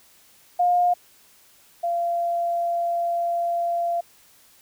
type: tone pair in turn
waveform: sine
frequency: 710 / 687.4 Hz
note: F5 / F5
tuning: +28 / -28 cents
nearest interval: minor second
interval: 56 cents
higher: first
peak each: -16 / -21 dBFS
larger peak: first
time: 0.59-0.94 / 1.83-4.01 s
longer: second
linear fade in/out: 10 ms
effects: white hiss -55 dBFS RMS until 4.61 s